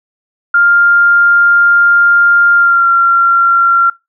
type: tone with pitch glide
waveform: sine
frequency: 1400 to 1375.2 Hz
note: F6 to F6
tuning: +4 to -27 cents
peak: -5 dBFS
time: 0.54-3.9 s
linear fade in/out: 5 ms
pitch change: -31 cents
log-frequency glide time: 2.55-2.88 s
effects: noise-tail reverb RT60 0.2 s tail -21 dB re dry